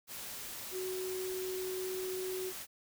sine tone in noise, 372.4 Hz, F#4, 11 cents sharp, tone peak -36 dBFS, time 0.71-2.53 s, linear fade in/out 50 ms, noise white, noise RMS -44 dBFS, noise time 0.07-2.67 s, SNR +5 dB, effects none

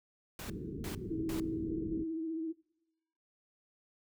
pink noise bursts, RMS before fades -44 dBFS, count 3, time 0.39-1.4 s, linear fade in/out 2 ms, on 110 ms, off 340 ms
white low-pass noise, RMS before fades -41 dBFS, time 0.47-2.04 s, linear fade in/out 10 ms, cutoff 430 Hz, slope 96 dB/octave
sine tone with vibrato, 323.2 Hz, E4, 34 cents flat, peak -34 dBFS, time 1.1-2.53 s, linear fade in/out 20 ms, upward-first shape sine, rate 15 Hz, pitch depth 37 cents each way
effects noise-tail reverb RT60 1.0 s tail -23 dB re dry

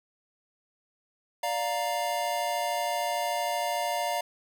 square chord, Bb major, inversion first, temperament equal with one note detuned, 587.3 / 700.5 / 932.3 Hz, D5 / F5 / Bb5, 0 / +5 / 0 cents, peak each -34 / -31 / -33 dBFS, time 1.43-4.21 s, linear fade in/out 5 ms, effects none

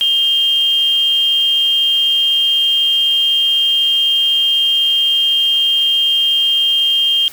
sine tone pair together, 2842 / 3188 Hz, F7 / G7, +30 / +28 cents, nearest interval major second, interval 198 cents, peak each -21 / -11 dBFS, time 0.01-7.28 s, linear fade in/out 0 ms, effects white hiss -36 dBFS RMS until 7.32 s

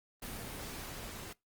pink noise with level ramp, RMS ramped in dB -42 to -46 dBFS, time 0.22-1.33 s, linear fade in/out 5 ms, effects noise-tail reverb RT60 0.2 s tail -23 dB re dry + Opus 24 kbps

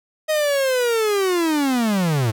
45% pulse linear sweep, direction down, 629 to 103.83 Hz, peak -17 dBFS, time 0.28-2.32 s, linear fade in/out 20 ms, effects none

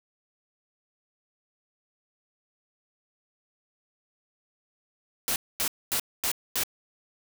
white noise bursts, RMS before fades -27 dBFS, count 5, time 5.28-6.635 s, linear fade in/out 0 ms, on 79 ms, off 240 ms, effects none

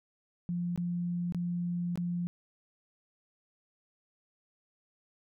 sine tone with dropouts, 174.61 Hz, F3, in tune, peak -30 dBFS, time 0.49-2.27 s, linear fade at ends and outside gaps 0 ms, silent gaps 0.76-0.776 / 1.323-1.347 / 1.957-1.975 s, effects none

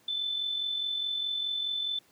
sine tone with amplitude modulation, 3520 Hz, A7, in tune, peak -27 dBFS, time 0.08-1.99 s, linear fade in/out 5 ms, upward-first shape sine, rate 44.8 Hz, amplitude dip 45%, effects pink hiss -63 dBFS RMS until 2.11 s + high-pass 150 Hz 12 dB/octave

